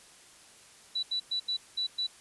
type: tone bursts at uneven times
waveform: sine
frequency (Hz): 3951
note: B7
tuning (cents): 0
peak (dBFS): -28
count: 6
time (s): 0.95-1.03 / 1.11-1.2 / 1.31-1.4 / 1.48-1.57 / 1.77-1.87 / 1.98-2.07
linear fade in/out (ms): 10
effects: white hiss -55 dBFS RMS until 2.2 s + resampled to 24000 Hz